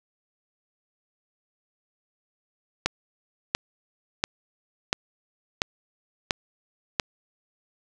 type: click train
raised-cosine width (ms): 0.2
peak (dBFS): -4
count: 7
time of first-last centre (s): 2.86-6.998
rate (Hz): 1.45
effects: none